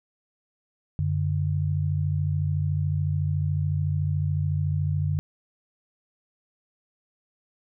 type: tone pair together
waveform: sine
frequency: 93.01 / 146.83 Hz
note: F#2 / D3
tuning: +10 / 0 cents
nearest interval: minor sixth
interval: 790 cents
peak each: -25 dBFS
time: 0.99-5.19 s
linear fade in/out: 0 ms
effects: none